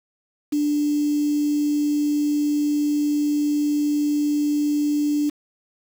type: tone with quantisation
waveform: sine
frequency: 294.6 Hz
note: D4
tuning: 6 cents sharp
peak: -18 dBFS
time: 0.52-5.3 s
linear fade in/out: 10 ms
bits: 6
effects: none